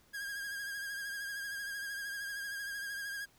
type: tone with vibrato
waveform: 45% pulse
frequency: 1625 Hz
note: G#6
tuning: 38 cents flat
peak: -38 dBFS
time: 0.13-3.26 s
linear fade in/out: 20 ms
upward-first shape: sine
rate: 13 Hz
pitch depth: 40 cents each way
effects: pink hiss -66 dBFS RMS until 3.38 s